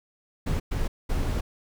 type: noise bursts at uneven times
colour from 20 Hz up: brown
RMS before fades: -26 dBFS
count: 3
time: 0.46-0.6 / 0.71-0.88 / 1.09-1.41 s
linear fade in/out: 10 ms
effects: none